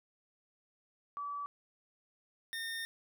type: tone pair in turn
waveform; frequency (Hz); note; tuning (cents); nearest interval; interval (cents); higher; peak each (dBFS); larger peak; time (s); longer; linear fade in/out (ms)
sine / 25% pulse; 1150 / 1825.5; D6 / A#6; -37 / -37; minor sixth; 800; second; -37 / -34; second; 1.17-1.46 / 2.53-2.85; second; 0
effects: none